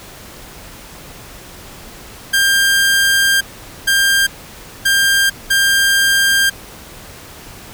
sawtooth tone bursts at uneven times, 1595 Hz, G6, 30 cents sharp, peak -7 dBFS, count 4, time 2.33-3.41 / 3.87-4.27 / 4.85-5.3 / 5.5-6.5 s, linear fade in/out 10 ms, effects pink hiss -36 dBFS RMS until 7.73 s

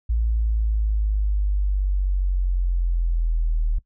sine linear sweep, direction down, 56.6 to 38.89 Hz, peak -18 dBFS, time 0.09-3.79 s, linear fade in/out 10 ms, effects noise-tail reverb RT60 0.1 s tail -20 dB re dry

